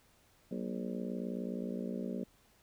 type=harmonic tone with a mistuned harmonic; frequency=59.3 Hz; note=A#1; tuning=30 cents sharp; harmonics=3 / 4 / 5 / 6 / 7 / 8 / 9 / 10; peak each=-40 / -40 / -47 / -48 / -45 / -51 / -47 / -51 dBFS; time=0.51-2.24 s; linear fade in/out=5 ms; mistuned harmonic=3; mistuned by=+110 cents; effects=pink hiss -67 dBFS RMS until 2.62 s